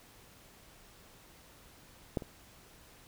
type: clicks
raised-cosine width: 2 ms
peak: -17 / -30 dBFS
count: 2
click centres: 2.172 / 2.222 s
effects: pink hiss -58 dBFS RMS until 3.07 s